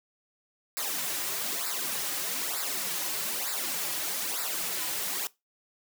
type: noise with flanger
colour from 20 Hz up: white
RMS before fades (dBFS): -32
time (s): 0.77-5.27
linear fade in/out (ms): 0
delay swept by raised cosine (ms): 0.32 to 4.52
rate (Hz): 1.1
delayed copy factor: -0.8
effects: noise-tail reverb RT60 0.2 s tail -20 dB re dry + high-pass 200 Hz 12 dB/octave